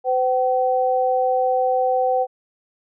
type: tone pair together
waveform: sine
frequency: 510 / 764.1 Hz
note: C5 / G5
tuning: -44 / -44 cents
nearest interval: perfect fifth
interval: 700 cents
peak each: -19 dBFS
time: 0.04-2.27 s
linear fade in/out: 50 ms
effects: none